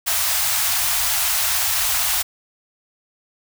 white band-stop noise, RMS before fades -20 dBFS, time 0.06-2.23 s, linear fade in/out 20 ms, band 120 to 630 Hz, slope 96 dB/octave, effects none

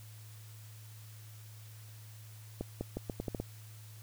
accelerating click train, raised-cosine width 2 ms, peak -22 dBFS, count 8, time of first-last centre 2.61-3.4 s, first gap 200 ms, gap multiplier 0.8, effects added 108 Hz sine -49 dBFS peak until 4.02 s + white hiss -58 dBFS RMS until 4.02 s

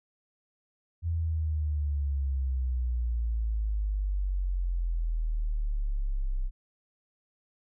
sine exponential sweep, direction down, 84.7 to 31.77 Hz, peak -26 dBFS, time 1.02-6.51 s, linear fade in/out 50 ms, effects none

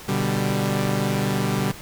sawtooth chord, G major, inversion first, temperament equal, 123.47 / 146.83 / 196 Hz, B2 / D3 / G3, 0 / 0 / 0 cents, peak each -22 / -22 / -20 dBFS, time 0.08-1.72 s, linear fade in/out 10 ms, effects pink hiss -40 dBFS RMS until 1.81 s

